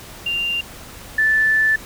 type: tone pair in turn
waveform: sine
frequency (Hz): 2787 / 1755.7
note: F7 / A6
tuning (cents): -4 / -4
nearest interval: minor sixth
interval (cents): 800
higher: first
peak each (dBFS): -19 / -13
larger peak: second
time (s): 0.26-0.61 / 1.18-1.76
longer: second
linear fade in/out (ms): 5
effects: pink hiss -38 dBFS RMS until 1.85 s